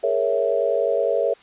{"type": "chord", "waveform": "sine", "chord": "A# half-diminished seventh", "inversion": "third", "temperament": "equal", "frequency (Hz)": [415.3, 466.2, 554.4, 659.3], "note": ["G#4", "A#4", "C#5", "E5"], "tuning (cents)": [0, 0, 0, 0], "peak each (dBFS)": [-26, -23, -22, -24], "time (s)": [0.03, 1.34], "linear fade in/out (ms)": 10, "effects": ["white hiss -51 dBFS RMS until 1.42 s", "resampled to 8000 Hz"]}